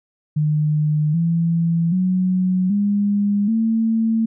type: tone with pitch steps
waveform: sine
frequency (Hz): 151.6 / 167.24 / 184.5 / 203.5 / 224.5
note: D#3 / E3 / F#3 / G#3 / A3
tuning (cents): -45 / +25 / -5 / -35 / +35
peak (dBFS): -15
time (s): 0.36-4.26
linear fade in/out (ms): 10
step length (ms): 780
effects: none